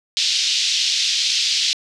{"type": "band-pass noise", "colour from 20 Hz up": "white", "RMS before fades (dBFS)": -19, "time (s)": [0.17, 1.73], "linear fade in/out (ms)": 0, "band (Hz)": [3000, 5300], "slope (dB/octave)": 24, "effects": ["low-pass 8000 Hz 12 dB/octave"]}